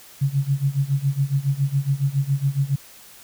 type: tone with tremolo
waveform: sine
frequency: 138.59 Hz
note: C#3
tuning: in tune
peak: -15 dBFS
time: 0.21-2.76 s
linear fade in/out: 10 ms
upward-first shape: sine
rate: 7.2 Hz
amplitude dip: 90%
effects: white hiss -46 dBFS RMS until 3.23 s